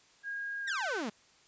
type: tone with pitch glide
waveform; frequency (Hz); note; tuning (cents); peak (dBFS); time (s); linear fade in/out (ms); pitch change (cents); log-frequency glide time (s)
sine; 1631 to 1521.8; G#6 to F#6; -32 to +48; -35; 0.23-1.03; 50; -120; 0.61-0.88
type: exponential sweep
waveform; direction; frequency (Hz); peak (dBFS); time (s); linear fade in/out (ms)
sawtooth; down; 1975.5 to 196; -30; 0.67-1.1; 10
effects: white hiss -63 dBFS RMS until 1.47 s + resampled to 16000 Hz